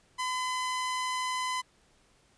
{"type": "tone", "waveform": "sawtooth", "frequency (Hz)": 1014, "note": "B5", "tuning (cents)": 45, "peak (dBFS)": -26, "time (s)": [0.18, 1.62], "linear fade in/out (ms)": 20, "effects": ["pink hiss -65 dBFS RMS until 2.37 s", "resampled to 22050 Hz"]}